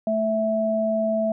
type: tone pair together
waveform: sine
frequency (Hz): 219.9 / 657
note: A3 / E5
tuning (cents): -1 / -6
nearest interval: octave + perfect fifth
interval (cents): 1895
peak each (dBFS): -25 / -21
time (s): 0.07-1.32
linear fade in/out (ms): 2
effects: none